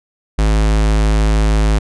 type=tone; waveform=square; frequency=53.1 Hz; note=G#1; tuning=39 cents sharp; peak=-11 dBFS; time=0.38-1.79 s; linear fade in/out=10 ms; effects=resampled to 22050 Hz